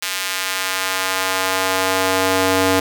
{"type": "tone with high-pass filter sweep", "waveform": "square", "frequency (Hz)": 94.3, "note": "F#2", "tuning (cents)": 33, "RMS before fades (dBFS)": -19, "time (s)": [0.02, 2.8], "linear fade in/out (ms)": 5, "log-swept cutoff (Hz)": [2200, 330], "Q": 0.75, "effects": []}